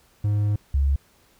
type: tone pair in turn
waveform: triangle / sine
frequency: 103.83 / 69.25 Hz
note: G#2 / C#2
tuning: 0 / -1 cents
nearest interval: perfect fifth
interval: 701 cents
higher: first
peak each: -17 dBFS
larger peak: neither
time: 0.24-0.56 / 0.74-0.96 s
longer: first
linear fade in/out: 5 ms
effects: pink hiss -59 dBFS RMS until 1.39 s